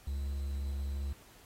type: tone with quantisation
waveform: triangle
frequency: 69.3 Hz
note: C#2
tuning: in tune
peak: -31 dBFS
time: 0.07-1.13 s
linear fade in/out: 5 ms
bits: 10
effects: pink hiss -59 dBFS RMS until 1.45 s + AAC 48 kbps